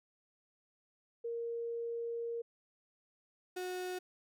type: tone pair in turn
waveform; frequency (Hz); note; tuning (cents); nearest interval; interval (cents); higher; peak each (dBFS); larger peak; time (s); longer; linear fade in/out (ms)
sine / 35% pulse; 466.5 / 365.1; A#4 / F#4; +1 / -23; major third; 424; first; -36 / -36; neither; 1.24-2.42 / 3.56-3.99; first; 10
effects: none